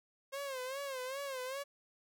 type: tone with vibrato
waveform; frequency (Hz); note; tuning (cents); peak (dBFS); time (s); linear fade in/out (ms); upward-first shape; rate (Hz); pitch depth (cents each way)
sawtooth; 534; C5; +35; -35; 0.32-1.64; 20; sine; 2.5; 100
effects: none